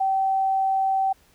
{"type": "tone", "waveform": "sine", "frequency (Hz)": 771, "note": "G5", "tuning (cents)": -29, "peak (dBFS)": -19, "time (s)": [0, 1.13], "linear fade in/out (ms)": 10, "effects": ["pink hiss -59 dBFS RMS until 1.34 s"]}